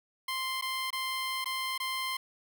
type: tone with dropouts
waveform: 15% pulse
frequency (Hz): 1046.5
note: C6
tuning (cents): 0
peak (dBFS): -25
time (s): 0.28-2.17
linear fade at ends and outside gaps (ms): 5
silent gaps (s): 0.613-0.622 / 0.905-0.928 / 1.444-1.457 / 1.779-1.8
effects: none